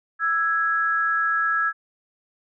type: tone pair together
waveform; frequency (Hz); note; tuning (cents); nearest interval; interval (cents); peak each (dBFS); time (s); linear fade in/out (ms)
sine; 1325.8 / 1661.2; E6 / G#6; +10 / 0; major third; 390; -22; 0.19-1.73; 50
effects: none